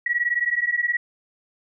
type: beating tone pair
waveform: sine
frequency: 1913 / 1932 Hz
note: A#6 / B6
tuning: +44 / -39 cents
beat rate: 19 Hz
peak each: -23 dBFS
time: 0.06-0.97 s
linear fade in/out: 5 ms
effects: none